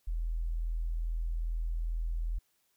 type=tone; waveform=sine; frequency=41.2 Hz; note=E1; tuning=in tune; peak=-30 dBFS; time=0.07-2.39 s; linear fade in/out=10 ms; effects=white hiss -74 dBFS RMS until 2.76 s